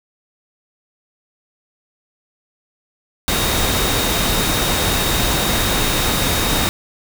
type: tone in noise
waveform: sine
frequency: 3729 Hz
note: A#7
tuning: in tune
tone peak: -25 dBFS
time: 3.28-6.69 s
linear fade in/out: 0 ms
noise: pink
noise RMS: -18 dBFS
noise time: 3.28-6.69 s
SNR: -10 dB
effects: none